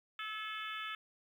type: harmonic tone with a mistuned harmonic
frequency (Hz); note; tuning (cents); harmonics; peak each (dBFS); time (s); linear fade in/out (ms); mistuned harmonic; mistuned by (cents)
434.6; A4; -21; 3 / 4 / 5 / 6 / 7 / 8; -43 / -46 / -48 / -48 / -48 / -49; 0.19-0.95; 2; 4; -27
effects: 11-bit